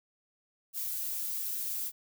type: noise with flanger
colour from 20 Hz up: violet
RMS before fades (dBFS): -35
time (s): 0.73-1.92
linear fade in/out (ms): 50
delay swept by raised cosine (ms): 1.9 to 5.8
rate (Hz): 1.5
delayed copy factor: -0.6
effects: none